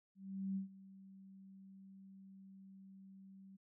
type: tone with ADSR envelope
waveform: sine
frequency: 192.9 Hz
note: G3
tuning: 28 cents flat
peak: -36 dBFS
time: 0.15-3.57 s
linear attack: 410 ms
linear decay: 120 ms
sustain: -19 dB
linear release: 15 ms
effects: none